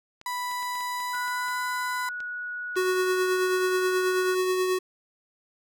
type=clicks; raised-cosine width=0.2 ms; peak=-28 dBFS; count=11; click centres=0.214 / 0.514 / 0.627 / 0.754 / 0.807 / 1.003 / 1.149 / 1.28 / 1.484 / 2.204 / 2.757 s
type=tone with pitch glide; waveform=35% pulse; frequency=987.8 to 1001.6 Hz; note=B5 to B5; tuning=0 to +24 cents; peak=-27 dBFS; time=0.26-2.09 s; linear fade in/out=2 ms; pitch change=+24 cents; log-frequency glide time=1-1.59 s
type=tone; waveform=sine; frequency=1462 Hz; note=F#6; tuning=21 cents flat; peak=-31 dBFS; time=1.13-4.35 s; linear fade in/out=10 ms
type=tone with tremolo; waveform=square; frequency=370 Hz; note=F#4; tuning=in tune; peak=-22 dBFS; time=2.76-4.79 s; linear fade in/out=10 ms; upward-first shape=triangle; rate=9.3 Hz; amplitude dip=35%
effects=none